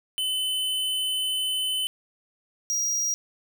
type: tone pair in turn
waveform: square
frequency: 3031 / 5722 Hz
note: F#7 / F8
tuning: +41 / +41 cents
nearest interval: major seventh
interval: 1100 cents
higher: second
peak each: -25 / -24 dBFS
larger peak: second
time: 0.18-1.87 / 2.7-3.14 s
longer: first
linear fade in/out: 0 ms
effects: none